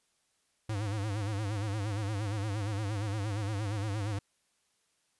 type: tone with vibrato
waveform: square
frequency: 103.83 Hz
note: G#2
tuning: in tune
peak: -32 dBFS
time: 0.69-4.19 s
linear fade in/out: 5 ms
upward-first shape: sine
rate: 8.6 Hz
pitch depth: 110 cents each way
effects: white hiss -74 dBFS RMS until 5.19 s + resampled to 24000 Hz

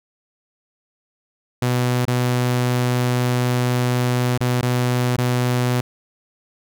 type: tone with dropouts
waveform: sawtooth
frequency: 124 Hz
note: B2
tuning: 7 cents sharp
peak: -13 dBFS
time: 1.62-5.81 s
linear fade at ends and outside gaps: 5 ms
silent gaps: 2.053-2.077 / 4.377-4.406 / 4.613-4.627 / 5.165-5.181 s
effects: none

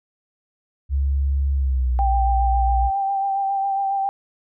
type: tone with pitch glide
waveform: sine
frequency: 69.1 to 60.16 Hz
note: C#2 to B1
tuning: -5 to -45 cents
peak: -17 dBFS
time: 0.89-2.91 s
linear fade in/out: 50 ms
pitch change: -240 cents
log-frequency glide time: 1.54-2.01 s
type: tone with vibrato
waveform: sine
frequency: 786 Hz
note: G5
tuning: 4 cents sharp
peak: -19 dBFS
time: 1.99-4.09 s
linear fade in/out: 0 ms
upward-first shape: sine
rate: 7.3 Hz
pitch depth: 22 cents each way
effects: none

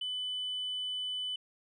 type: tone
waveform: sine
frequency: 3000 Hz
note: F#7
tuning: 23 cents sharp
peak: -32 dBFS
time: 0.01-1.36 s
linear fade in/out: 5 ms
effects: tanh soft clip ceiling -30 dBFS

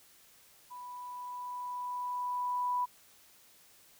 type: tone with level ramp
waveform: sine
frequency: 987.8 Hz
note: B5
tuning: in tune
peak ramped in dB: -43 to -28 dBFS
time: 0.7-2.86 s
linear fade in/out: 20 ms
effects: white hiss -61 dBFS RMS until 3.99 s

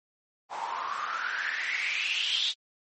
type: noise with band-pass filter sweep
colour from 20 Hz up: white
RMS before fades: -31 dBFS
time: 0.49-2.54 s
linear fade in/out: 50 ms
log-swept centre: 830 to 3700 Hz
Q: 8.4
effects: MP3 32 kbps

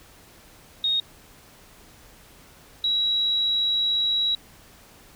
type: tone pair in turn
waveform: sine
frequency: 3729 / 3881 Hz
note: A#7 / B7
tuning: 0 / -31 cents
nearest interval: minor second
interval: 69 cents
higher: second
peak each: -20 dBFS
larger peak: neither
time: 0.84-1 / 2.84-4.35 s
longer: second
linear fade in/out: 2 ms
effects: pink hiss -51 dBFS RMS until 5.15 s

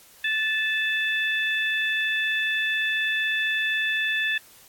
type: harmonic tone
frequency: 874 Hz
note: A5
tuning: 12 cents flat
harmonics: 2 / 3 / 4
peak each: -24 / -28 / -30 dBFS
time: 0.24-4.38 s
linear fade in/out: 5 ms
effects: white hiss -52 dBFS RMS until 4.68 s + AAC 64 kbps

